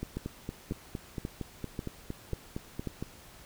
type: two click trains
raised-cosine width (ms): 3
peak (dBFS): -21 / -22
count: 6 / 14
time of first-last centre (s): 0.17-2.873 / 0.03-3.025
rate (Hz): 1.85 / 4.34
effects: pink hiss -53 dBFS RMS until 3.45 s